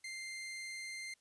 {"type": "tone", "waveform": "sawtooth", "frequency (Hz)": 2093, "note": "C7", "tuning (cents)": 0, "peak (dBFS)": -39, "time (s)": [0.04, 1.14], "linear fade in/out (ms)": 5, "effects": ["white hiss -74 dBFS RMS until 1.2 s", "resampled to 24000 Hz"]}